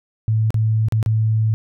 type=tone with dropouts; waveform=sine; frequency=110 Hz; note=A2; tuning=in tune; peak=-14 dBFS; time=0.28-1.54 s; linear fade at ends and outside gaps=0 ms; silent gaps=0.505-0.543 / 0.885-0.923 / 1.028-1.061 s; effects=none